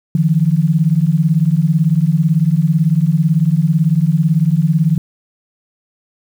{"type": "beating tone pair", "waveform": "sine", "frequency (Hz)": [151.7, 169.7], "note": ["D#3", "F3"], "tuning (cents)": [-44, -49], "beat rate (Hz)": 18, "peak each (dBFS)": -13, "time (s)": [0.15, 4.98], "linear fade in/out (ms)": 2, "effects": ["7-bit"]}